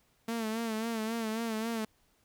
sawtooth tone with vibrato, 224.4 Hz, A3, 34 cents sharp, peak -28 dBFS, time 0.28-1.85 s, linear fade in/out 5 ms, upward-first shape sine, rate 3.7 Hz, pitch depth 60 cents each way, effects pink hiss -70 dBFS RMS until 2.24 s

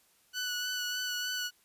15% pulse tone with vibrato, 1482 Hz, F#6, 2 cents sharp, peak -26 dBFS, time 0.33-1.51 s, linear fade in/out 50 ms, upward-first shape sine, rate 3.3 Hz, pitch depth 18 cents each way, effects white hiss -67 dBFS RMS until 1.64 s + resampled to 32000 Hz

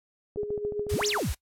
click train, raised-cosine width 2 ms, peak -25 dBFS, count 10, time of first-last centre 0.36-1.012 s, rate 13.8 Hz
sine tone with tremolo, 415.3 Hz, G#4, in tune, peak -26 dBFS, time 0.37-1.18 s, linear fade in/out 5 ms, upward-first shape sine, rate 7.6 Hz, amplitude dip 60%
white noise, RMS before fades -38 dBFS, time 0.89-1.35 s, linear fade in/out 10 ms
sine exponential two-way sweep, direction up then down, 43.65 to 7459 to 43.65 Hz, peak -26 dBFS, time 0.91-1.33 s, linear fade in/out 10 ms, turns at 1.07 s
effects noise-tail reverb RT60 0.1 s tail -20 dB re dry + low-pass 12000 Hz 12 dB/octave

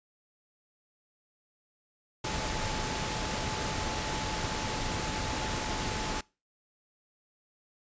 sine tone in noise, 865 Hz, A5, 30 cents flat, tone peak -40 dBFS, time 2.24-6.21 s, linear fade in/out 5 ms, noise pink, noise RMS -33 dBFS, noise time 2.24-6.21 s, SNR -10 dB, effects noise-tail reverb RT60 0.3 s tail -24 dB re dry + resampled to 16000 Hz

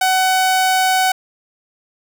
sawtooth tone, 750 Hz, F#5, 23 cents sharp, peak -9 dBFS, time 0.01-1.12 s, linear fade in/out 5 ms, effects none

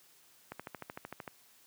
click train, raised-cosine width 0.5 ms, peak -26 dBFS, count 11, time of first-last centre 0.52-1.278 s, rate 13.2 Hz, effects white hiss -63 dBFS RMS until 1.66 s + high-pass 100 Hz 12 dB/octave

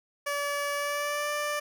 15% pulse tone with pitch glide, 574 to 590.5 Hz, D5 to D5, -40 to +9 cents, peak -22 dBFS, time 0.26-1.6 s, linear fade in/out 10 ms, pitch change +49 cents, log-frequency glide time 0.75-1.31 s, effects none

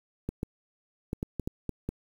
clicks, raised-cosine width 3 ms, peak -18 dBFS, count 8, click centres 0.29 / 0.431 / 1.131 / 1.229 / 1.397 / 1.475 / 1.693 / 1.89 s, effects 8-bit

